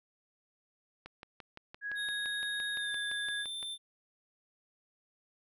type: click train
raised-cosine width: 0.3 ms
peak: -30 dBFS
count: 16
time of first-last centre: 1.06-3.628 s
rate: 5.84 Hz
type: tone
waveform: sine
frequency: 1661.2 Hz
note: G#6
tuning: in tune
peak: -35 dBFS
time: 1.81-3.46 s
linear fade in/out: 50 ms
type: tone with pitch glide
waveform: square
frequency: 3729 to 3561 Hz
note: A#7 to A7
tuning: 0 to +20 cents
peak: -38 dBFS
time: 1.95-3.78 s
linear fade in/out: 50 ms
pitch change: -80 cents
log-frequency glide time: 2.73-2.94 s
effects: none